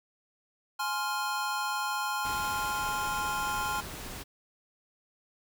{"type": "chord", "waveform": "square", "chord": "F minor", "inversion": "first", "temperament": "just", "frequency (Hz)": [838.1, 1047.7, 1396.9], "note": ["Ab5", "C6", "F6"], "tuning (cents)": [16, 2, 0], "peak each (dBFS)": -35, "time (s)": [0.79, 3.81], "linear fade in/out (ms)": 10}
{"type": "noise", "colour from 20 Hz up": "pink", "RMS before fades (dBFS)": -41, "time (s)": [2.24, 4.24], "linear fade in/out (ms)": 20}
{"effects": []}